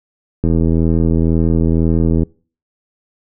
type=click train; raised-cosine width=3 ms; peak=-3 dBFS; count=148; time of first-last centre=0.44-2.233 s; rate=82 Hz; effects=noise-tail reverb RT60 0.4 s tail -25 dB re dry